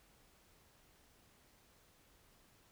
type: silence
effects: pink hiss -68 dBFS RMS until 2.71 s